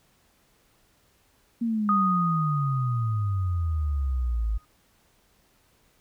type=exponential sweep; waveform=sine; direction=down; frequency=236.5 to 51.91 Hz; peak=-23 dBFS; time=1.61-4.58 s; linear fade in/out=10 ms
type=tone with exponential decay; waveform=sine; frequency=1242 Hz; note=D#6; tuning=3 cents flat; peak=-19 dBFS; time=1.89-4.65 s; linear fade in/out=1 ms; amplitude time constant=600 ms
effects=pink hiss -64 dBFS RMS until 6 s